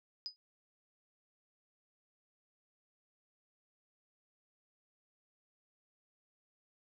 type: tone with exponential decay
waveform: sine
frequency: 4979 Hz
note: D#8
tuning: in tune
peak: -34 dBFS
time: 0.26-0.36 s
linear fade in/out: 0 ms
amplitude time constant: 21 ms
effects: none